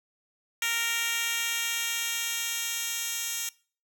10% pulse tone with high-pass filter sweep, 464 Hz, A#4, 8 cents flat, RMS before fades -30 dBFS, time 0.62-3.49 s, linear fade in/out 2 ms, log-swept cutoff 2300 to 4600 Hz, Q 1, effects noise-tail reverb RT60 0.4 s tail -22 dB re dry

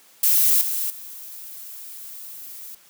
violet noise with level steps, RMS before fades -17 / -25 / -38 dBFS, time 0.23-2.75 s, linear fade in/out 5 ms, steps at 0.61 / 0.9 s, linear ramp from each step 2 ms, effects white hiss -53 dBFS RMS until 2.89 s + high-pass 150 Hz 12 dB/octave

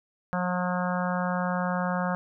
harmonic tone, 180 Hz, F#3, 47 cents flat, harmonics 1 / 3 / 4 / 5 / 6 / 7 / 8 / 9, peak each -28 / -33 / -34 / -35 / -36 / -36 / -37 / -38 dBFS, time 0.33-2.15 s, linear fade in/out 0 ms, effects none

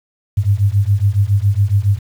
sine beating tone pair, 97.1 / 104.3 Hz, G2 / G#2, -16 / +8 cents, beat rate 7.2 Hz, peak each -14 dBFS, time 0.37-1.99 s, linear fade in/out 10 ms, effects 7-bit

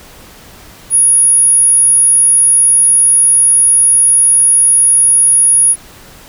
sine tone, 10390 Hz, E9, 26 cents flat, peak -5 dBFS, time 0.9-5.76 s, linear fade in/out 50 ms, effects pink hiss -37 dBFS RMS until 6.28 s

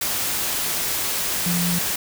sine tone in noise, 174.9 Hz, F3, 3 cents sharp, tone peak -21 dBFS, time 1.46-1.79 s, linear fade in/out 5 ms, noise white, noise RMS -24 dBFS, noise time 0.01-1.96 s, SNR 0 dB, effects none

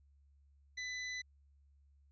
sawtooth tone, 2000 Hz, B6, 21 cents sharp, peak -36 dBFS, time 0.77-1.22 s, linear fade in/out 10 ms, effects added 70 Hz sine -64 dBFS peak until 2.11 s + resampled to 16000 Hz

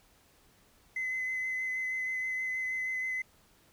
triangle tone with vibrato, 2037 Hz, C7, 47 cents flat, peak -28 dBFS, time 0.96-3.22 s, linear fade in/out 5 ms, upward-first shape sine, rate 6.3 Hz, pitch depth 14 cents each way, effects tanh soft clip ceiling -28 dBFS + pink hiss -64 dBFS RMS until 3.72 s

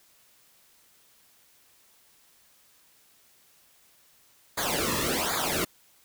pink noise with flanger, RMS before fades -28 dBFS, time 4.57-5.65 s, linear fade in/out 10 ms, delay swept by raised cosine 0.35 to 1.35 ms, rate 1.3 Hz, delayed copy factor -0.9, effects white hiss -61 dBFS RMS until 6.04 s

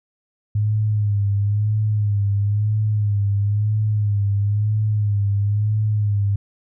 sine tone with vibrato, 103.83 Hz, G#2, in tune, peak -16 dBFS, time 0.55-6.36 s, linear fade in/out 5 ms, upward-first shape sine, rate 1 Hz, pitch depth 57 cents each way, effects none

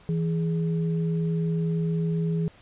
sine tone pair together, 163.82 / 415.3 Hz, E3 / G#4, -10 / 0 cents, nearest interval octave + major third, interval 1610 cents, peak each -23 / -33 dBFS, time 0.09-2.48 s, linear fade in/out 0 ms, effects pink hiss -54 dBFS RMS until 2.61 s + resampled to 8000 Hz

